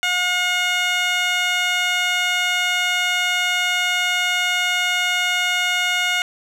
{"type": "tone with band-pass filter", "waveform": "15% pulse", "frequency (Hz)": 720, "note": "F#5", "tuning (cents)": -47, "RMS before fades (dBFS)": -20, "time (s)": [0.03, 6.22], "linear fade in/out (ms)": 0, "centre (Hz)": 3100, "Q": 0.78, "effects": []}